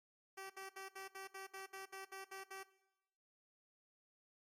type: tone bursts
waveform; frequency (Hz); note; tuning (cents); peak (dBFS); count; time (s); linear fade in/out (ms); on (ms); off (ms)
10% pulse; 385.9; G4; -27; -39; 12; 0.37-2.634; 10; 130; 64
effects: noise-tail reverb RT60 0.9 s tail -17 dB re dry + MP3 64 kbps